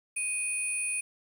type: tone pair together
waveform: sine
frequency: 2489 / 9397 Hz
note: D#7 / D9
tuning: 0 / 0 cents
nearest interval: octave + major seventh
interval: 2300 cents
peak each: -31 / -30 dBFS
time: 0.16-1.01 s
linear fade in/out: 10 ms
effects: tanh soft clip ceiling -23 dBFS + 9-bit

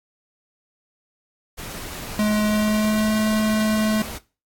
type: noise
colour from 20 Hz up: pink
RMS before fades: -34 dBFS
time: 1.57-4.19 s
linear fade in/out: 20 ms
type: tone with pitch glide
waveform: square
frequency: 211.6 to 215.8 Hz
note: G#3 to A3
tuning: +33 to -33 cents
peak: -18 dBFS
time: 2.19-4.02 s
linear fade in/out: 2 ms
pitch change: +34 cents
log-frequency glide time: 2.45-3.14 s
effects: noise-tail reverb RT60 0.3 s tail -17 dB re dry + AAC 64 kbps

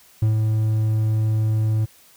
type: tone with ADSR envelope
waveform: triangle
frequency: 109.1 Hz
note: A2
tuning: 14 cents flat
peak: -12 dBFS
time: 0.22-1.86 s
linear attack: 6 ms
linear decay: 120 ms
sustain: -3 dB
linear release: 18 ms
effects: white hiss -52 dBFS RMS until 2.16 s

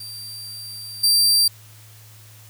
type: tone with level steps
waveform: sawtooth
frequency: 4699 Hz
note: D8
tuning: in tune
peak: -30 / -11 dBFS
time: 0-1.48 s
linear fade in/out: 5 ms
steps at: 1.03 s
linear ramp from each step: 10 ms
effects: added 108 Hz sine -45 dBFS peak until 2.49 s + white hiss -49 dBFS RMS until 2.49 s

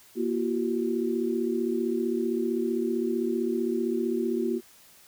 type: tone cluster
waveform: sine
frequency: 236.9 / 342.8 / 378.3 Hz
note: A#3 / F4 / F#4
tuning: +28 / -32 / +38 cents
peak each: -29 dBFS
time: 0.15-4.61 s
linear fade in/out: 50 ms
effects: white hiss -55 dBFS RMS until 5.07 s

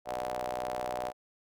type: ring-modulated tone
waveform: sawtooth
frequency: 62.3 Hz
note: B1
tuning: 16 cents sharp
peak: -26 dBFS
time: 0.05-1.13 s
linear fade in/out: 50 ms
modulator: 664 Hz
effects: none

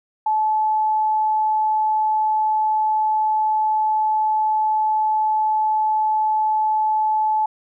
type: tone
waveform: sine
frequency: 864 Hz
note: A5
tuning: 32 cents flat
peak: -16 dBFS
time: 0.26-7.46 s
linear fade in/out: 5 ms
effects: none

